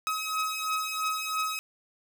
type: beating tone pair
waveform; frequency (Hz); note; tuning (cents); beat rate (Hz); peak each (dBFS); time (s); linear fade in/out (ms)
sawtooth; 1272 / 1275; D#6 / D#6; +38 / +42; 3; -29 / -27; 0.07-1.59; 0
effects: none